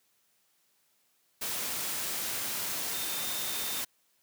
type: tone in noise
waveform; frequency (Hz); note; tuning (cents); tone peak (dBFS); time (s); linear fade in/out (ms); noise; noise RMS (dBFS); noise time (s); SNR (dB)
sine; 3631; A#7; -46; -41; 2.93-3.81; 10; white; -34; 1.41-3.85; -10
effects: white hiss -71 dBFS RMS until 4.22 s + high-pass 100 Hz 12 dB/octave